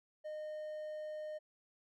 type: tone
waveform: triangle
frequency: 613 Hz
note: D#5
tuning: 26 cents flat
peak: -39 dBFS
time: 0.24-1.39 s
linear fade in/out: 20 ms
effects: none